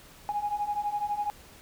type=beating tone pair; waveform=sine; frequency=820 / 832 Hz; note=G#5 / G#5; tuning=-22 / +3 cents; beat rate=12 Hz; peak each=-32 / -29 dBFS; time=0.29-1.3 s; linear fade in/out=0 ms; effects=tanh soft clip ceiling -20 dBFS + pink hiss -52 dBFS RMS until 1.61 s